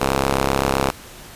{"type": "ring-modulated tone", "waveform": "5% pulse", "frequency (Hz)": 67.7, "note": "C#2", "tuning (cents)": -40, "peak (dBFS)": -3, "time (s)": [0, 0.91], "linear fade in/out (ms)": 10, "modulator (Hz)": 457, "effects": ["pink hiss -40 dBFS RMS until 1.35 s", "resampled to 32000 Hz"]}